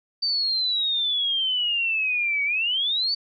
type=exponential two-way sweep; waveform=sine; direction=down then up; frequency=4629 to 2243 to 4629 Hz; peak=-21 dBFS; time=0.22-3.15 s; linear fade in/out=10 ms; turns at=2.44 s; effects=none